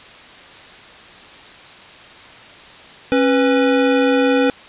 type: tone pair together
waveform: square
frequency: 272.6 / 494.2 Hz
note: C#4 / B4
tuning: -29 / +1 cents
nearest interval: minor seventh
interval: 1030 cents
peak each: -16 dBFS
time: 3.12-4.5 s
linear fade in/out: 0 ms
effects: white hiss -40 dBFS RMS until 4.68 s + resampled to 8000 Hz